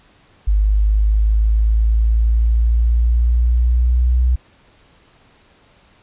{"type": "exponential sweep", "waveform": "sine", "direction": "up", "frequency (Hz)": [51, 62.3], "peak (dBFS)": -11, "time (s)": [0.47, 4.36], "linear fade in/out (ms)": 10, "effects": ["pink hiss -52 dBFS RMS until 6.02 s", "resampled to 8000 Hz"]}